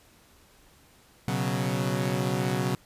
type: chord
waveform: sawtooth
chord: B suspended second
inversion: none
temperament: equal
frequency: 123.47 / 138.59 / 185 Hz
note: B2 / C#3 / F#3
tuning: 0 / 0 / 0 cents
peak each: -26 dBFS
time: 1.28-2.75 s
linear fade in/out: 0 ms
effects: pink hiss -58 dBFS RMS until 2.85 s + resampled to 32000 Hz